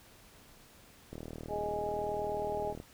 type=click train; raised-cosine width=2 ms; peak=-29 dBFS; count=67; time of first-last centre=1.13-2.801 s; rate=39.5 Hz
type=harmonic tone; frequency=207.7 Hz; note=G#3; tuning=in tune; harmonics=2 / 3 / 4; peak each=-37 / -37 / -37 dBFS; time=1.48-2.75 s; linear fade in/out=50 ms
effects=pink hiss -58 dBFS RMS until 2.93 s